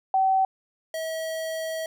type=tone pair in turn; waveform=sine / square; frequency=765 / 643.3 Hz; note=G5 / E5; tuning=-42 / -42 cents; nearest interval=minor third; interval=300 cents; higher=first; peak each=-18 / -29 dBFS; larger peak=first; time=0.14-0.45 / 0.94-1.86 s; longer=second; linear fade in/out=2 ms; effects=none